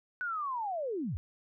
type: linear sweep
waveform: sine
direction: down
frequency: 1500 to 64.2 Hz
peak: -32 dBFS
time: 0.21-1.17 s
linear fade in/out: 0 ms
effects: none